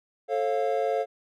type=chord; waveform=triangle; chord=A augmented; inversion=none; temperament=equal with one note detuned; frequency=440 / 541.4 / 698.5 Hz; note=A4 / C#5 / E#5; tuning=0 / -41 / 0 cents; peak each=-26 dBFS; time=0.28-1.06 s; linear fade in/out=50 ms; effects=none